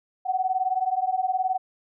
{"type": "beating tone pair", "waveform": "sine", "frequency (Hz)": [740, 759], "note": ["F#5", "F#5"], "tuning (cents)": [0, 44], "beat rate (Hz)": 19, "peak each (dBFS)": -25, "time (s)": [0.25, 1.58], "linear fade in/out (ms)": 20, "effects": []}